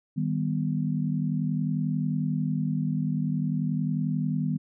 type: chord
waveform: sine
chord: Eb augmented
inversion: none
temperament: equal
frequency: 155.56 / 196 / 246.9 Hz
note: Eb3 / G3 / B3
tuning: 0 / 0 / 0 cents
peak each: -27 / -30 / -30 dBFS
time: 0.16-4.58 s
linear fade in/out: 20 ms
effects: none